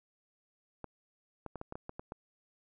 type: clicks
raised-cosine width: 1 ms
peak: -27 dBFS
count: 9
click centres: 0.843 / 1.463 / 1.557 / 1.614 / 1.724 / 1.755 / 1.894 / 1.995 / 2.121 s
effects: none